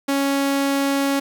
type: tone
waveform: sawtooth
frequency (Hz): 277.2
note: C#4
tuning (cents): 0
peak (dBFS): -14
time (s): 0.08-1.2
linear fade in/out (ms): 10
effects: 8-bit